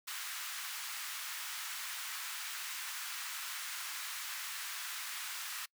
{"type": "high-pass noise", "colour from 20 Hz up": "pink", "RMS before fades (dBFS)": -42, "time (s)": [0.07, 5.66], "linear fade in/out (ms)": 10, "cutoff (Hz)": 1200, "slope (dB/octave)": 24, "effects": ["noise-tail reverb RT60 0.1 s tail -25 dB re dry"]}